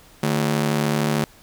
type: ring-modulated tone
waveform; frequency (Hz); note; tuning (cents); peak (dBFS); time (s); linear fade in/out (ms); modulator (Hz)
sawtooth; 185; F#3; 0; -12; 0.23-1.24; 2; 36.5
effects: pink hiss -50 dBFS RMS until 1.42 s